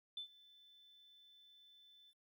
sine tone with ADSR envelope, 3522 Hz, A7, 1 cent sharp, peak -40 dBFS, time 0.17-2.14 s, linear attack 3 ms, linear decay 99 ms, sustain -22 dB, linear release 53 ms, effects tanh soft clip ceiling -37 dBFS + 13-bit

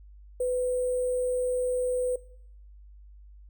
sine tone with sample-and-hold, 500 Hz, B4, 21 cents sharp, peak -24 dBFS, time 0.4-2.16 s, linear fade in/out 5 ms, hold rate 8820 Hz, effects noise-tail reverb RT60 0.7 s tail -21 dB re dry + added 50 Hz sine -47 dBFS peak until 3.49 s

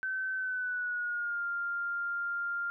sine tone with pitch glide, 1533 to 1397.7 Hz, G6 to F6, -39 to +1 cents, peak -31 dBFS, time 0.03-2.7 s, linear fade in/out 0 ms, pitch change -160 cents, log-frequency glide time 0.35-1.45 s, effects none

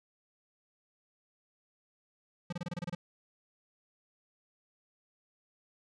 square tone bursts, 174.6 Hz, F3, in tune, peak -35 dBFS, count 9, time 2.5-2.95 s, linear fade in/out 5 ms, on 26 ms, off 27 ms, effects low-pass 6000 Hz 12 dB/octave

